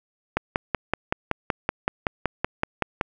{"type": "click train", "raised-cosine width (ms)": 0.5, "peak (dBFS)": -6, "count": 15, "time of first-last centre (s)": [0.37, 3.012], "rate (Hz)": 5.3, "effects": []}